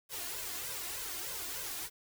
white noise with flanger, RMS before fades -40 dBFS, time 0.09-1.9 s, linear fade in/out 50 ms, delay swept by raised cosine 1.9 to 2.9 ms, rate 3.3 Hz, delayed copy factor +0.85, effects none

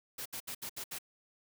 white noise bursts, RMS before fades -41 dBFS, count 6, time 0.18-0.987 s, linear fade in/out 10 ms, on 77 ms, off 69 ms, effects none

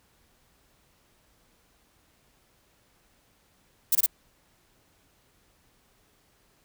violet noise bursts, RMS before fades -21 dBFS, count 3, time 3.92-4.062 s, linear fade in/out 5 ms, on 32 ms, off 23 ms, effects pink hiss -65 dBFS RMS until 6.64 s

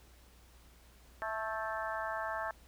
harmonic tone with a mistuned harmonic, 219.2 Hz, A3, 6 cents flat, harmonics 3 / 4 / 5 / 6 / 7 / 8, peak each -40 / -41 / -42 / -43 / -43 / -44 dBFS, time 1.22-2.51 s, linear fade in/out 0 ms, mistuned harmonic 7, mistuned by +45 cents, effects added 60 Hz sine -59 dBFS peak until 2.67 s + pink hiss -63 dBFS RMS until 2.67 s

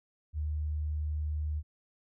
sine tone, 75.9 Hz, D#2, 42 cents flat, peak -30 dBFS, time 0.33-1.63 s, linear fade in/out 50 ms, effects none

